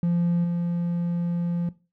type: tone with level steps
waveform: triangle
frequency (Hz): 172.6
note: F3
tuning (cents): -20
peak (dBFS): -17 / -21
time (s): 0.03-1.69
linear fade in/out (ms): 2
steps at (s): 0.44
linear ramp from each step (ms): 5
effects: noise-tail reverb RT60 0.3 s tail -18 dB re dry + tanh soft clip ceiling -14 dBFS